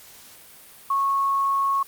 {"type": "tone", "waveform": "sine", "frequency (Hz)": 1100, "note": "C#6", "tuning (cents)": -14, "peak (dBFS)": -19, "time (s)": [0.9, 1.83], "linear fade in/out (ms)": 5, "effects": ["white hiss -47 dBFS RMS until 1.87 s", "Opus 48 kbps"]}